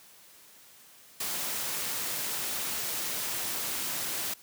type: noise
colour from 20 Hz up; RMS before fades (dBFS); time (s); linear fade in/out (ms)
white; -33; 1.2-4.34; 5
effects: white hiss -55 dBFS RMS until 4.42 s + high-pass 100 Hz 12 dB/octave